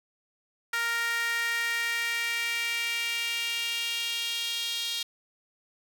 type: tone with high-pass filter sweep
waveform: sawtooth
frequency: 465.9 Hz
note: A#4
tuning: 1 cent flat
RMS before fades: -30 dBFS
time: 0.73-5.03 s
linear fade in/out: 5 ms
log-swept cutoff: 1600 to 3500 Hz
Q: 3.4
effects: none